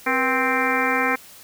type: harmonic tone with a mistuned harmonic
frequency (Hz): 261.6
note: C4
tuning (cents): 0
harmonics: 1 / 2 / 3 / 4 / 5 / 6 / 7 / 8 / 9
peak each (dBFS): -27 / -27 / -27 / -27 / -27 / -27 / -27 / -27 / -27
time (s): 0.06-1.16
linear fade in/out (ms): 10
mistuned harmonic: 2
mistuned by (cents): -120
effects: white hiss -45 dBFS RMS until 1.43 s